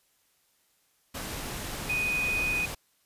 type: tone in noise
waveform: sine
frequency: 2489 Hz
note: D#7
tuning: in tune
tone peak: -26 dBFS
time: 1.89-2.66 s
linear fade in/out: 10 ms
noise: pink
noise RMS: -36 dBFS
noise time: 1.14-2.75 s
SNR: +7 dB
effects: white hiss -69 dBFS RMS until 3.05 s + resampled to 32000 Hz